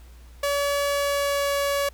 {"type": "tone with pitch glide", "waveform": "sawtooth", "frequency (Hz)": [569, 565.1], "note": ["C#5", "C#5"], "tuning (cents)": [45, 33], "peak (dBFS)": -18, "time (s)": [0.43, 1.89], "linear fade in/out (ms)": 5, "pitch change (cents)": -12, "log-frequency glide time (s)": [0.85, 1.52], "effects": ["added 60 Hz sine -44 dBFS peak until 1.93 s", "pink hiss -56 dBFS RMS until 1.93 s"]}